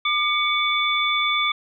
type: tone cluster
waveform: sine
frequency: 1200 / 2246 / 3490 Hz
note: D6 / C#7 / A7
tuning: +37 / +22 / -15 cents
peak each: -23 dBFS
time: 0.05-1.52 s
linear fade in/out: 5 ms
effects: none